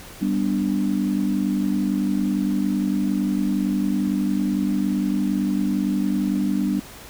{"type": "chord", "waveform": "sine", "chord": "G major", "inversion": "none", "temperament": "equal", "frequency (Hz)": [196, 246.9, 293.7], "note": ["G3", "B3", "D4"], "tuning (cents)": [0, 0, 0], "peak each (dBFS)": [-22, -25, -24], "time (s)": [0.21, 6.8], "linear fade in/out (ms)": 10, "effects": ["pink hiss -41 dBFS RMS until 7.09 s"]}